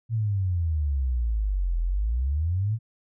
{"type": "exponential two-way sweep", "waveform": "sine", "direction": "down then up", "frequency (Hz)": [116.54, 41.17, 116.54], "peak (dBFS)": -22, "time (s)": [0.09, 2.79], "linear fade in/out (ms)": 50, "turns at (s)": 1.8, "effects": []}